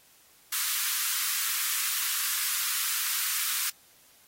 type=high-pass noise; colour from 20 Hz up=white; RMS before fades=-29 dBFS; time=0.52-3.7 s; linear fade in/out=5 ms; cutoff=1100 Hz; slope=48 dB/octave; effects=white hiss -59 dBFS RMS until 4.27 s + AAC 48 kbps